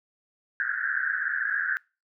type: band-pass noise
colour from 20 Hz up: pink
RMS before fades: -28 dBFS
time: 0.6-1.77 s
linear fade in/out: 0 ms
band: 1500 to 1700 Hz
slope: 96 dB/octave
effects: noise-tail reverb RT60 0.3 s tail -24 dB re dry